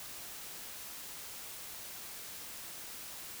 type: silence
effects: white hiss -46 dBFS RMS until 3.4 s